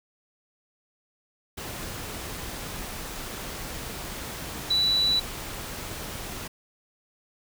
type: tone in noise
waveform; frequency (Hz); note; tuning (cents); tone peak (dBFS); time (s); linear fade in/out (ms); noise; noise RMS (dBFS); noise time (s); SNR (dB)
sine; 3951; B7; 0; -20; 4.7-5.2; 10; pink; -36; 1.57-6.48; +13
effects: none